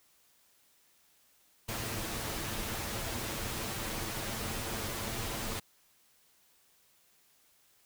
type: noise with comb filter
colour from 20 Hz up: pink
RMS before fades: -37 dBFS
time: 1.68-5.6 s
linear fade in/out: 10 ms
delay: 8.9 ms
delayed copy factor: +0.5
effects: white hiss -67 dBFS RMS until 7.85 s